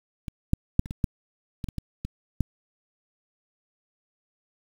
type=clicks; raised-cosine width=5 ms; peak=-21 / -7 / -6 / -26 / -20 / -10 / -19 / -21 / -18 / -19 / -10 dBFS; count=11; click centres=0.282 / 0.534 / 0.794 / 0.859 / 0.909 / 1.042 / 1.642 / 1.687 / 1.783 / 2.05 / 2.407 s; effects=7-bit